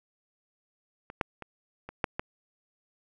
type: clicks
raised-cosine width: 0.5 ms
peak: -26 / -11 / -25 / -25 / -10 / -15 dBFS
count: 6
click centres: 1.101 / 1.212 / 1.423 / 1.89 / 2.042 / 2.195 s
effects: none